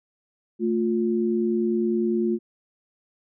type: tone pair together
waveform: sine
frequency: 222.6 / 352.6 Hz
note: A3 / F4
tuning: +20 / +17 cents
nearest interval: minor sixth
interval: 797 cents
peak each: -23 dBFS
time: 0.59-2.39 s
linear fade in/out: 50 ms
effects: none